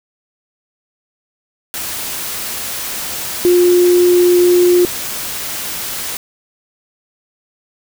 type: tone in noise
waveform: sine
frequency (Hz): 355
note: F4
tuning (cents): +28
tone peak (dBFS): -7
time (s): 3.45-4.85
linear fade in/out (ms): 0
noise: white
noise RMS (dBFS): -23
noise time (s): 1.74-6.17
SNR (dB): +13
effects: none